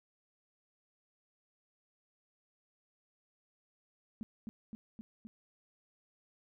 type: tone with echo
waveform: sine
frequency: 220.8 Hz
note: A3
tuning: 6 cents sharp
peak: -37 dBFS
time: 4.21-4.23 s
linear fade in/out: 0 ms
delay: 260 ms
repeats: 4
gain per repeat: -2 dB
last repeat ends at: 5.27 s
effects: none